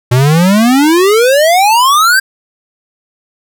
square exponential sweep, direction up, 119.9 to 1608 Hz, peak -6 dBFS, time 0.11-2.2 s, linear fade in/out 10 ms, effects none

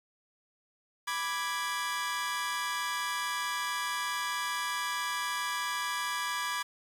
sawtooth chord, G# diminished, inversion first, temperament equal, 987.8 / 1174.7 / 1661.2 Hz, B5 / D6 / G#6, 0 / 0 / 0 cents, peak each -32 dBFS, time 1.07-6.63 s, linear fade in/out 10 ms, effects low-pass 12000 Hz 12 dB/octave + 9-bit

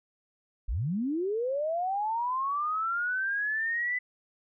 sine linear sweep, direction up, 36.71 to 2009 Hz, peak -27 dBFS, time 0.68-3.99 s, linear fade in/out 10 ms, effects none

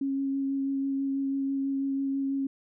sine tone with vibrato, 273.2 Hz, C#4, 25 cents flat, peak -26 dBFS, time 0.01-2.47 s, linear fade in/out 5 ms, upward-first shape sine, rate 6.1 Hz, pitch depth 11 cents each way, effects none

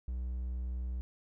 triangle tone, 62 Hz, B1, 7 cents sharp, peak -32 dBFS, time 0.08-1.01 s, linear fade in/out 0 ms, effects none

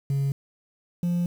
sine tone pair in turn, 138.5 / 174.5 Hz, C#3 / F3, -1 / -1 cents, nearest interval major third, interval 400 cents, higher second, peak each -19 dBFS, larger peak neither, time 0.1-0.32 / 1.03-1.26 s, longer second, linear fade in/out 2 ms, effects tanh soft clip ceiling -21 dBFS + 8-bit

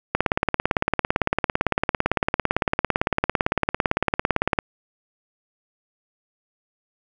click train, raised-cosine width 0.5 ms, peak -3 dBFS, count 80, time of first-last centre 0.15-4.588 s, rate 17.8 Hz, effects none

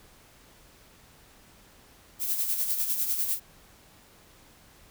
violet noise with tremolo, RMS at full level -26 dBFS, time 2.19-3.4 s, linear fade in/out 50 ms, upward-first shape sine, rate 10 Hz, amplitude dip 55%, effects pink hiss -56 dBFS RMS until 4.9 s

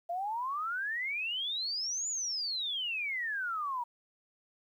sine exponential two-way sweep, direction up then down, 671 to 7080 to 936 Hz, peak -32 dBFS, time 0.09-3.84 s, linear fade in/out 10 ms, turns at 2.08 s, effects 11-bit

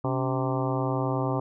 harmonic tone with a mistuned harmonic, 130 Hz, C3, 11 cents flat, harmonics 1 / 2 / 3 / 4 / 5 / 6 / 7 / 8 / 9, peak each -28 / -31 / -33 / -34 / -35 / -36 / -36 / -37 / -38 dBFS, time 0.04-1.4 s, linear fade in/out 5 ms, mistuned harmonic 2, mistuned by +120 cents, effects none

